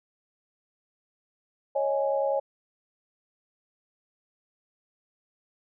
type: chord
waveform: sine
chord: C# suspended second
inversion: none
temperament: equal with one note detuned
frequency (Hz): 552.1 / 622.3 / 830.6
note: C#5 / D#5 / G#5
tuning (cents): -7 / 0 / 0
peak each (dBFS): -25 / -30 / -31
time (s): 1.75-2.4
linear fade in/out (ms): 10
effects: none